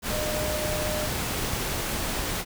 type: tone in noise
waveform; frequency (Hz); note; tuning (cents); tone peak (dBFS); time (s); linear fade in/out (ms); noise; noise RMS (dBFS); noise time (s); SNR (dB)
sine; 609; D#5; -37; -30; 0.09-1.1; 50; pink; -29; 0.02-2.45; -4
effects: none